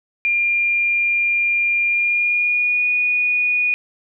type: tone with pitch glide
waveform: sine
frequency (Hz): 2400 to 2460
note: D7 to D#7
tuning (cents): +37 to -20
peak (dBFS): -15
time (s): 0.25-3.74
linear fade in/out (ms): 0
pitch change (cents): +43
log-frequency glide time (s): 1.89-2.87
effects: none